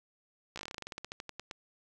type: slowing click train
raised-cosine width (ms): 0.2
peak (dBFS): -23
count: 20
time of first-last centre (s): 0.56-1.512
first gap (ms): 15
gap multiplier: 1.12
effects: 10-bit